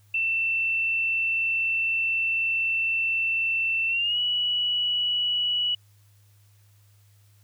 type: tone with pitch glide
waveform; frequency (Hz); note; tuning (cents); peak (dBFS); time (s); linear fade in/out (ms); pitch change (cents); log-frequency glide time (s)
sine; 2679 to 2938; E7 to F#7; +27 to -13; -22; 0.14-5.75; 5; +160; 3.88-4.19
effects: added 102 Hz sine -55 dBFS peak until 7.43 s + white hiss -65 dBFS RMS until 7.43 s